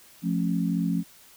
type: chord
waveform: sine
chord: F augmented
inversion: none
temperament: just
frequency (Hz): 174.61 / 218.3 / 272.8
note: F3 / A3 / C#4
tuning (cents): 0 / -13 / -28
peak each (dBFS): -25 / -29 / -29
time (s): 0.22-1.04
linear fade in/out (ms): 50
effects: white hiss -53 dBFS RMS until 1.36 s